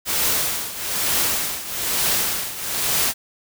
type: noise with tremolo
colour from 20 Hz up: white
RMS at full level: -19 dBFS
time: 0.05-3.14 s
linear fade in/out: 50 ms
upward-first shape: triangle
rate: 1.1 Hz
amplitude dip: 80%
effects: none